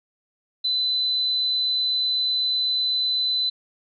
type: tone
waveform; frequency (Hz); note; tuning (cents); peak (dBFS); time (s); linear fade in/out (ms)
sine; 4016; B7; +28; -20; 0.64-3.5; 10
effects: none